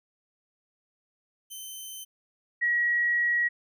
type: tone pair in turn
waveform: 10% pulse / sine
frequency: 3078 / 1910.8 Hz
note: G7 / A#6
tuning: -32 / +42 cents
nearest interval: minor sixth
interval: 826 cents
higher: first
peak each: -30 / -22 dBFS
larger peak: second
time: 1.5-2.05 / 2.61-3.49 s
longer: second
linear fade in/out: 20 ms
effects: none